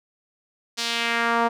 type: tone with band-pass filter sweep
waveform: sawtooth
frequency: 233.1 Hz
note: A#3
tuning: in tune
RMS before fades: -23 dBFS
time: 0.77-1.49 s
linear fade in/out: 20 ms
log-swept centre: 5000 to 860 Hz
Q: 1.6
effects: none